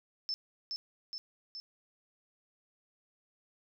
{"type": "tone with echo", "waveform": "sine", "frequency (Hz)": 5274, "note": "E8", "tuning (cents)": 0, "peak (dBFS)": -32, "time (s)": [0.29, 0.34], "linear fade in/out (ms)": 0, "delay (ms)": 420, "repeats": 3, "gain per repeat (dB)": -3, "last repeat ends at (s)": 1.6, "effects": []}